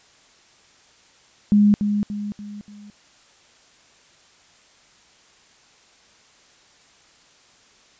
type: tone with echo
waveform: sine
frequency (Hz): 206.5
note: G#3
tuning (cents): -10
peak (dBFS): -11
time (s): 1.52-1.74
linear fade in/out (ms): 0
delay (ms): 290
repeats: 4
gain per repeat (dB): -7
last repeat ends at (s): 2.9
effects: white hiss -54 dBFS RMS until 7.99 s + resampled to 16000 Hz